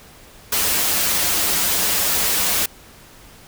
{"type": "noise with comb filter", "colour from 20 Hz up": "white", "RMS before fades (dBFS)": -19, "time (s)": [0.52, 2.66], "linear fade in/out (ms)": 5, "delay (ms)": 7.8, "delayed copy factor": -0.6, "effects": ["pink hiss -45 dBFS RMS until 3.47 s"]}